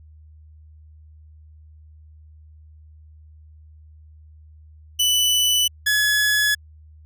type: tone pair in turn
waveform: sawtooth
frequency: 2981 / 1697.4 Hz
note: F#7 / G#6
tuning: +12 / +37 cents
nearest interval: minor seventh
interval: 975 cents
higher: first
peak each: -13 dBFS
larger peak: neither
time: 4.99-5.68 / 5.86-6.55 s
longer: neither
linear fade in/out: 10 ms
effects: added 77 Hz sine -44 dBFS peak until 7.05 s